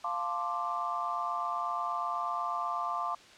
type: chord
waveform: sine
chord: D minor seventh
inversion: first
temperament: equal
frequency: 698.5 / 880 / 1046.5 / 1174.7 Hz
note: F5 / A5 / C6 / D6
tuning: 0 / 0 / 0 / 0 cents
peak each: -37 / -39 / -36 / -34 dBFS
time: 0.04-3.15 s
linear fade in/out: 5 ms
effects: white hiss -54 dBFS RMS until 3.37 s + low-pass 5000 Hz 12 dB/octave